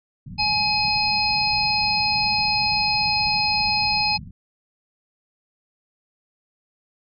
white low-pass noise, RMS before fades -37 dBFS, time 0.26-4.31 s, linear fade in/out 5 ms, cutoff 210 Hz, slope 48 dB/octave
harmonic tone, 842 Hz, G#5, 24 cents sharp, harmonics 1 / 3 / 5 / 6, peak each -24 / -24 / -24 / -24 dBFS, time 0.38-4.18 s, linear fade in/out 20 ms
effects none

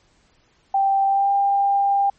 sine tone with pitch glide, 784 to 797.2 Hz, G5 to G5, 0 to +29 cents, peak -15 dBFS, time 0.74-2.1 s, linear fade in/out 5 ms, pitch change +29 cents, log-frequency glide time 1.07-1.3 s, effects pink hiss -60 dBFS RMS until 2.18 s + MP3 32 kbps

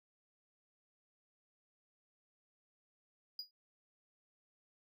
triangle tone with exponential decay, 4900 Hz, D#8, 27 cents flat, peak -36 dBFS, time 3.39-3.51 s, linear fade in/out 2 ms, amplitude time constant 24 ms, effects none

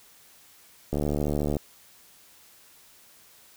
click train, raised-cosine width 2 ms, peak -14 dBFS, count 48, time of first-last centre 0.93-1.568 s, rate 73.7 Hz, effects white hiss -55 dBFS RMS until 3.56 s

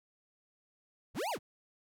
square linear two-way sweep, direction up then down, 38.75 to 994 to 38.75 Hz, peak -34 dBFS, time 1.14-1.39 s, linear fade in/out 50 ms, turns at 1.3 s, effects none

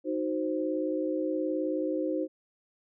sine chord, C diminished, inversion first, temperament equal, 311.1 / 370 / 523.3 Hz, Eb4 / Gb4 / C5, 0 / 0 / 0 cents, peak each -30 / -34 / -32 dBFS, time 0.04-2.28 s, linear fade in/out 50 ms, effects none

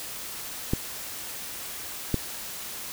clicks, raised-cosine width 3 ms, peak -10 dBFS, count 2, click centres 0.735 / 2.143 s, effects white hiss -37 dBFS RMS until 2.92 s

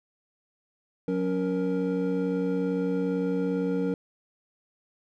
triangle tone cluster, 182 / 279.6 / 468.2 Hz, F#3 / C#4 / A#4, -28 / +15 / +8 cents, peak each -27 dBFS, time 1.08-3.94 s, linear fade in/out 2 ms, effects none

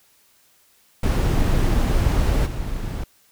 brown noise with level steps, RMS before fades -18 / -27 dBFS, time 1.03-3.04 s, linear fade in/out 5 ms, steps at 2.45 s, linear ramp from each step 20 ms, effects white hiss -58 dBFS RMS until 3.31 s

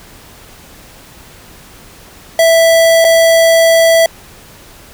square tone with dropouts, 659.3 Hz, E5, in tune, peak -6 dBFS, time 2.39-4.06 s, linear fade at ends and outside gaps 2 ms, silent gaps 3.044-3.048 s, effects pink hiss -38 dBFS RMS until 4.93 s

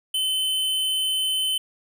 square tone, 3053 Hz, G7, 46 cents flat, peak -22 dBFS, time 0.14-1.58 s, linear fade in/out 5 ms, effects none

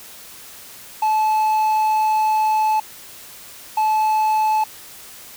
triangle tone pair in turn, 866 / 866 Hz, A5 / A5, -28 / -28 cents, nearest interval unison, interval 0 cents, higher neither, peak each -13 dBFS, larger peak neither, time 1.02-2.8 / 3.77-4.64 s, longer first, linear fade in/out 5 ms, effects white hiss -40 dBFS RMS until 5.36 s

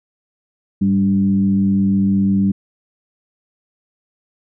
sine tone with frequency modulation, 196 Hz, G3, in tune, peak -12 dBFS, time 0.81-2.52 s, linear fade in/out 10 ms, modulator 94.1 Hz, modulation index 0.54, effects none

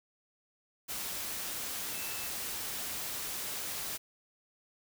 sine tone in noise, 2637 Hz, E7, in tune, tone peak -47 dBFS, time 1.93-2.28 s, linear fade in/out 20 ms, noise white, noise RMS -38 dBFS, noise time 0.88-3.98 s, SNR -12 dB, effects none

